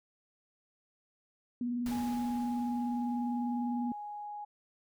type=tone with vibrato; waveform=sine; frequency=242.2 Hz; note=B3; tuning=34 cents flat; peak=-31 dBFS; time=1.61-3.92 s; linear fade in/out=2 ms; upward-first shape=triangle; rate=20 Hz; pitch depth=49 cents each way
type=noise with exponential decay; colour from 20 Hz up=pink; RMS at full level=-44 dBFS; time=1.86-4.26 s; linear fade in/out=1 ms; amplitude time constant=520 ms
type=tone; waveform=sine; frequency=830.6 Hz; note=G#5; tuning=in tune; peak=-39 dBFS; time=1.91-4.45 s; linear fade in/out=10 ms
effects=none